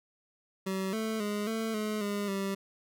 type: tone with pitch steps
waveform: 25% pulse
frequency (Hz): 190.8 / 220.5 / 207.3 / 223.1 / 213.5 / 203.9 / 195.8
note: G3 / A3 / G#3 / A3 / G#3 / G#3 / G3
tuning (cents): -47 / +4 / -3 / +24 / +48 / -32 / -2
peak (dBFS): -27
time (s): 0.66-2.55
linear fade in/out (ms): 10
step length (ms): 270
effects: none